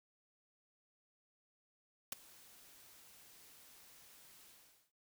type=noise with ADSR envelope; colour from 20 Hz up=white; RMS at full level=-37 dBFS; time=2.12-4.92 s; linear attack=4 ms; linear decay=12 ms; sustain=-24 dB; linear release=450 ms; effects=none